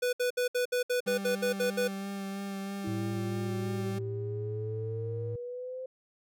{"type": "tone bursts", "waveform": "square", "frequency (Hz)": 493.9, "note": "B4", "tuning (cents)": 0, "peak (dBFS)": -27, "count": 11, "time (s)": [0.02, 1.88], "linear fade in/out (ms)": 10, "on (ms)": 110, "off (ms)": 65}
{"type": "tone with vibrato", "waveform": "40% pulse", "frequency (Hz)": 196.8, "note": "G3", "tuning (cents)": 7, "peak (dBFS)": -34, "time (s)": [1.06, 3.99], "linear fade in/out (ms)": 10, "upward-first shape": "sine", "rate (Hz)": 3.1, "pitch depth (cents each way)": 16}
{"type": "exponential sweep", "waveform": "sine", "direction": "up", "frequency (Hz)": [324, 520], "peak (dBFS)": -36, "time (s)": [2.84, 5.86], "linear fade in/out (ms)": 5}
{"type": "tone with pitch glide", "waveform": "triangle", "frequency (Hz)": [110.5, 109.48], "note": ["A2", "A2"], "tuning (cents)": [8, -8], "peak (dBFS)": -32, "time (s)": [2.87, 5.36], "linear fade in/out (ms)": 5, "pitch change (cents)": -16, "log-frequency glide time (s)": [3.79, 5.06]}
{"effects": []}